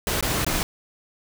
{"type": "noise with dropouts", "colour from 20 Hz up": "pink", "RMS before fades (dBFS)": -24, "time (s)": [0.07, 0.63], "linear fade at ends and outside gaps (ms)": 1, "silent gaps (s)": [[0.209, 0.226], [0.447, 0.465]], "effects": []}